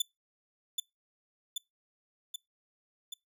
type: tone with echo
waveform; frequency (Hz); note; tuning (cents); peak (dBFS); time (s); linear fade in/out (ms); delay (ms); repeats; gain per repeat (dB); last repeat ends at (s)
sawtooth; 3497; A7; -11; -23; 0-0.02; 5; 780; 4; -3; 3.14
effects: noise-tail reverb RT60 0.2 s tail -24 dB re dry